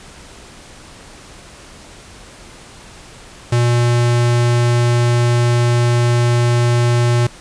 square tone, 120 Hz, B2, 49 cents flat, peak -12 dBFS, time 3.52-7.27 s, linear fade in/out 5 ms, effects pink hiss -39 dBFS RMS until 7.4 s + resampled to 22050 Hz

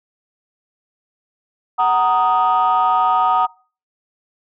sine chord, D# minor, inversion first, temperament just, 746.7 / 933.4 / 1244.5 Hz, F#5 / A#5 / D#6, +16 / +2 / 0 cents, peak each -16 dBFS, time 1.78-3.47 s, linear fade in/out 20 ms, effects noise-tail reverb RT60 0.4 s tail -25 dB re dry + tanh soft clip ceiling -7 dBFS

